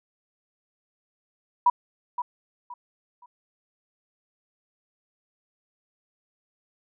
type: tone with echo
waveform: sine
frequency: 974 Hz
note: B5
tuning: 24 cents flat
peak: -14 dBFS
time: 1.66-1.7 s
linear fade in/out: 5 ms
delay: 520 ms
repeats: 3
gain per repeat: -11 dB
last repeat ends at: 3.26 s
effects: none